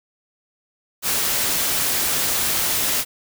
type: noise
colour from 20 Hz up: white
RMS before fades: -21 dBFS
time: 1.02-3.05 s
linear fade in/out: 50 ms
effects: none